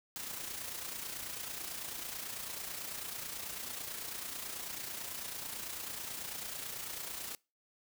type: noise with amplitude modulation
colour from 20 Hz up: white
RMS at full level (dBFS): -40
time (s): 0.16-7.35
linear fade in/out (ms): 0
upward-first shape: sine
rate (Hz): 29.1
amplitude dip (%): 50
effects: noise-tail reverb RT60 0.3 s tail -25 dB re dry